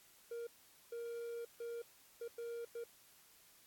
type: tone bursts at uneven times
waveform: triangle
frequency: 468.8 Hz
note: A#4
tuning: 10 cents sharp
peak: -40 dBFS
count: 6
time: 0.31-0.47 / 0.92-1.45 / 1.6-1.82 / 2.21-2.28 / 2.38-2.65 / 2.75-2.84 s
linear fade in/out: 5 ms
effects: white hiss -65 dBFS RMS until 3.66 s + AAC 64 kbps